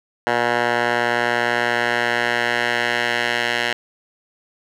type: tone with band-pass filter sweep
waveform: 10% pulse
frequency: 119.8 Hz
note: A#2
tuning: 48 cents sharp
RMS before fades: -20 dBFS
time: 0.27-3.73 s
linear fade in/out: 0 ms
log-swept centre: 1200 to 2300 Hz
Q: 1.4
effects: none